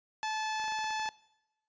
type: tone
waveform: sawtooth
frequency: 868 Hz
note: A5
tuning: 24 cents flat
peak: -28 dBFS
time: 0.23-1.09 s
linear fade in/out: 0 ms
type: clicks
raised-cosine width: 0.5 ms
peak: -34 dBFS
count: 9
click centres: 0.599 / 0.641 / 0.681 / 0.722 / 0.789 / 0.843 / 0.907 / 0.997 / 1.059 s
effects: noise-tail reverb RT60 0.9 s tail -21 dB re dry + resampled to 16000 Hz